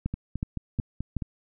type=two click trains; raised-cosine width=5 ms; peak=-18 / -15 dBFS; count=6 / 4; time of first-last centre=0.14-1.222 / 0.06-1.167 s; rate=4.62 / 2.71 Hz; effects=none